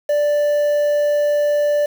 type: tone with quantisation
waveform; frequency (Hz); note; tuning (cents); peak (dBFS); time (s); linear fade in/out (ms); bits
triangle; 587.3; D5; 0; -12; 0.09-1.86; 5; 6
effects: none